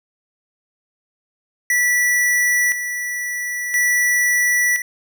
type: tone with tremolo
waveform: square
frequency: 1957 Hz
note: B6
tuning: 16 cents flat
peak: -15 dBFS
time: 1.7-4.82 s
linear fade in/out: 2 ms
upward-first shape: square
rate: 0.49 Hz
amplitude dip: 60%
effects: none